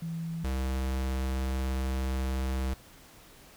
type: tone pair in turn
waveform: sine / square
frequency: 165 / 65.48 Hz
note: E3 / C2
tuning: +2 / +2 cents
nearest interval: octave + major third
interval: 1600 cents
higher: first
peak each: -32 / -29 dBFS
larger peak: second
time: 0.02-0.44 / 0.44-2.74 s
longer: second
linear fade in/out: 5 ms
effects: pink hiss -54 dBFS RMS until 3.56 s